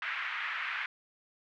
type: band-pass noise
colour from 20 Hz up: pink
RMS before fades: -36 dBFS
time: 0.02-0.86 s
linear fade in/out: 2 ms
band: 1400 to 2400 Hz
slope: 24 dB/octave
effects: none